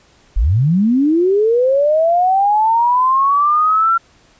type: linear sweep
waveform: sine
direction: up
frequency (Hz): 36.24 to 1370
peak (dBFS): -10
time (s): 0.36-3.98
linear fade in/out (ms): 10
effects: pink hiss -51 dBFS RMS until 4.39 s + resampled to 16000 Hz